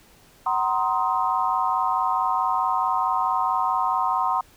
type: chord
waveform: sine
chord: C half-diminished seventh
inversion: second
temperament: just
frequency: 753.5 / 941.9 / 1046.5 / 1255.8 Hz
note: Gb5 / Bb5 / C6 / Eb6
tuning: +31 / +18 / 0 / +16 cents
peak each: -26 / -25 / -24 / -28 dBFS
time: 0.46-4.41 s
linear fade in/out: 5 ms
effects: pink hiss -54 dBFS RMS until 4.56 s